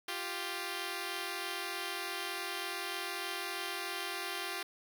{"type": "tone pair together", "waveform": "5% pulse", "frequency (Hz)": [349.2, 392.5], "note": ["F4", "G4"], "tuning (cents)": [0, 2], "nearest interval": "major second", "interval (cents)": 202, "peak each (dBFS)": -28, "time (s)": [0.08, 4.63], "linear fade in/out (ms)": 5, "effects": []}